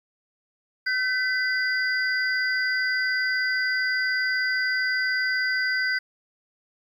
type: tone cluster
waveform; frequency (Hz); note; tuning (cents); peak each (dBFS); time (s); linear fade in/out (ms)
sine; 1526 / 1993 / 4815; G6 / B6 / D8; -47 / +15 / +42; -24 / -27 / -31; 0.86-5.99; 10
effects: 9-bit